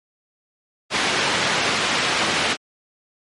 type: band-pass noise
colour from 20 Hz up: white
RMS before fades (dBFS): -21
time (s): 0.9-2.57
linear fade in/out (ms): 50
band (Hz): 130 to 3200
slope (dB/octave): 12
effects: low-pass 12000 Hz 12 dB/octave + MP3 48 kbps